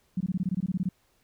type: tone bursts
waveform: sine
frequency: 183.7 Hz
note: F#3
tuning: 12 cents flat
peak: -24 dBFS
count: 13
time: 0.17-0.89 s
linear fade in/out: 5 ms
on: 36 ms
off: 21 ms
effects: pink hiss -68 dBFS RMS until 1.23 s